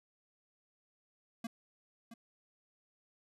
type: tone with echo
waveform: square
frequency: 229.8 Hz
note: A#3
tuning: 25 cents flat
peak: -38 dBFS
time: 1.44-1.47 s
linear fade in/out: 5 ms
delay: 670 ms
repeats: 1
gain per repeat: -11 dB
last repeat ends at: 2.14 s
effects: resampled to 32000 Hz